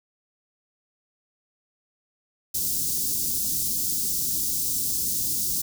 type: band-stop noise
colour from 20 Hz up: white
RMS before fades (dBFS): -26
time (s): 2.54-5.62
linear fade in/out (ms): 10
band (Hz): 310 to 5000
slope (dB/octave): 24
effects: none